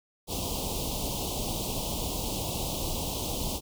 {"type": "band-stop noise", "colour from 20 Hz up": "pink", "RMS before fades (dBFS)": -32, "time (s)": [0.27, 3.61], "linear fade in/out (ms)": 50, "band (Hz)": [1000, 2800], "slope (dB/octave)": 48, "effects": []}